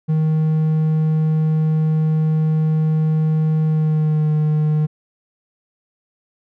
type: tone with pitch glide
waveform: triangle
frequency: 156.7 to 152.86 Hz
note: D#3 to D#3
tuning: +13 to -30 cents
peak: -12 dBFS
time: 0.08-4.87 s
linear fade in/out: 20 ms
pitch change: -43 cents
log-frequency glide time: 3.65-4.32 s
effects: none